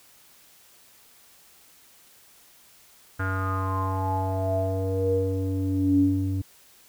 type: tone with low-pass filter sweep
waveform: square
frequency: 95.1 Hz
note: F#2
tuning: 48 cents sharp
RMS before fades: -25 dBFS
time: 3.19-6.42 s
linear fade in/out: 10 ms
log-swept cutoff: 1500 to 220 Hz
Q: 9.5
effects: white hiss -55 dBFS RMS until 6.88 s